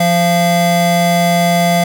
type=tone pair together; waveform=square; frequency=173.9 / 685 Hz; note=F3 / F5; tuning=-7 / -34 cents; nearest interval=2 octaves; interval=2373 cents; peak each=-14 / -13 dBFS; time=0-1.84 s; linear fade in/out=5 ms; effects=none

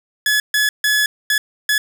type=tone bursts at uneven times; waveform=sawtooth; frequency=1704 Hz; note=G#6; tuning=44 cents sharp; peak=-10 dBFS; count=5; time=0.26-0.4 / 0.54-0.69 / 0.84-1.06 / 1.3-1.38 / 1.69-1.78 s; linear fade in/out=2 ms; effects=none

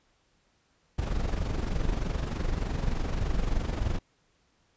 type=noise with amplitude modulation; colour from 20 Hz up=brown; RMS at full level=-26 dBFS; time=0.98-3.99 s; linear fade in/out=10 ms; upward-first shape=sine; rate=23.3 Hz; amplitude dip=60%; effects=pink hiss -69 dBFS RMS until 4.76 s + resampled to 16000 Hz

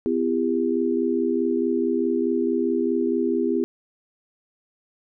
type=tone cluster; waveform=sine; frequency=253 / 336.3 / 401 Hz; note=B3 / E4 / G4; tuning=+42 / +35 / +39 cents; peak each=-24 dBFS; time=0.06-3.64 s; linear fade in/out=0 ms; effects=none

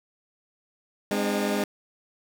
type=tone cluster; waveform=20% pulse; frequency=205.2 / 257.8 / 301.7 Hz; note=G#3 / C4 / D4; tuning=-21 / -26 / +47 cents; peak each=-21 / -26 / -26 dBFS; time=1.11-1.64 s; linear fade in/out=2 ms; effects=none

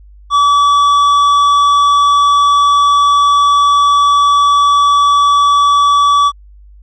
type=tone with tanh clipping; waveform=triangle; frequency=1147 Hz; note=D6; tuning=41 cents flat; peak=-8 dBFS; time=0.3-6.32 s; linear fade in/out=50 ms; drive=13 dB; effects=added 50 Hz sine -36 dBFS peak until 6.82 s

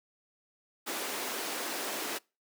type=high-pass noise; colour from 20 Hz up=pink; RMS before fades=-36 dBFS; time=0.86-2.19 s; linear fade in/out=20 ms; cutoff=290 Hz; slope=24 dB/octave; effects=noise-tail reverb RT60 0.3 s tail -26 dB re dry

